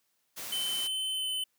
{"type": "noise", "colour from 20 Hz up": "white", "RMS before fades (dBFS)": -40, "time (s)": [0.36, 0.88], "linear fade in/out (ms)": 20}
{"type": "tone with pitch glide", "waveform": "square", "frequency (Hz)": [3060, 3037], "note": ["G7", "F#7"], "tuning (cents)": [-42, 44], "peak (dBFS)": -31, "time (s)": [0.52, 1.44], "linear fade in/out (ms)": 5, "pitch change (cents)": -14, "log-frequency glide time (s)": [1.12, 1.29]}
{"effects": ["white hiss -75 dBFS RMS until 1.58 s", "high-pass 100 Hz 12 dB/octave"]}